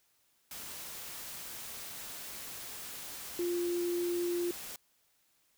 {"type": "tone in noise", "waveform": "sine", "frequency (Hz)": 349.2, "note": "F4", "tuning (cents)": 0, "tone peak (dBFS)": -30, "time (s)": [3.39, 4.51], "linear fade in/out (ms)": 2, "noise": "white", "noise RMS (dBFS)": -44, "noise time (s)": [0.51, 4.76], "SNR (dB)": 11, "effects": ["white hiss -72 dBFS RMS until 5.57 s"]}